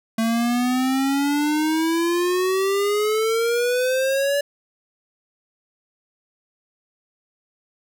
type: exponential sweep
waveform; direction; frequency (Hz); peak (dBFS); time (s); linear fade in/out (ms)
square; up; 223.3 to 575; -19; 0.18-4.41; 5
effects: none